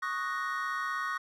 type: chord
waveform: triangle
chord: D# minor seventh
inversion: third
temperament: equal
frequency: 1108.7 / 1244.5 / 1480 / 1864.7 Hz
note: C#6 / D#6 / F#6 / A#6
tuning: 0 / 0 / 0 / 0 cents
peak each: -34 / -35 / -36 / -35 dBFS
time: 0.02-1.18 s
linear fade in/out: 10 ms
effects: none